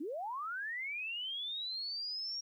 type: linear sweep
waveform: sine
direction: up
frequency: 261.6 to 5630 Hz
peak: -37 dBFS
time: 0-2.41 s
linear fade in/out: 10 ms
effects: 12-bit